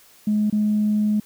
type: tone with dropouts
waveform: sine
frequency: 211 Hz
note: G#3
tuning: 28 cents sharp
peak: -16 dBFS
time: 0.27-1.2 s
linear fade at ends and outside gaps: 5 ms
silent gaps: 0.5-0.525 s
effects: tanh soft clip ceiling -12 dBFS + white hiss -52 dBFS RMS until 1.25 s